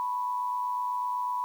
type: tone with amplitude modulation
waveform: sine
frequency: 987.8 Hz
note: B5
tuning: in tune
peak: -25 dBFS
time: 0-1.44 s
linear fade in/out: 0 ms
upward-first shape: sine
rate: 108 Hz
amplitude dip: 55%
effects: 9-bit